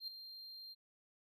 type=tone with ADSR envelope; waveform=triangle; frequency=4184 Hz; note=C8; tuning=1 cent flat; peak=-38 dBFS; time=0-0.75 s; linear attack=76 ms; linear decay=6 ms; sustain=-10 dB; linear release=29 ms; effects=none